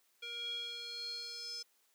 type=tone with band-pass filter sweep; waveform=square; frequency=472.1 Hz; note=A#4; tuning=22 cents sharp; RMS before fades=-43 dBFS; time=0.22-1.63 s; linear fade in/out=10 ms; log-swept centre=2900 to 5400 Hz; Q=8.3; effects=white hiss -73 dBFS RMS until 1.94 s + high-pass 300 Hz 12 dB/octave